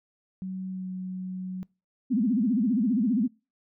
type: tone with pitch glide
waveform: sine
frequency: 187.7 to 185.33 Hz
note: F#3 to F#3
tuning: +25 to +3 cents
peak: -31 dBFS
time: 0.42-1.63 s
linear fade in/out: 0 ms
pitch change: -22 cents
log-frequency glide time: 0.69-0.88 s
type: tone with vibrato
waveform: sine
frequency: 230.4 Hz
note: A#3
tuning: 20 cents flat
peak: -21 dBFS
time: 2.1-3.28 s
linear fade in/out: 20 ms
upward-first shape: sine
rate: 15 Hz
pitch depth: 250 cents each way
effects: noise-tail reverb RT60 0.3 s tail -25 dB re dry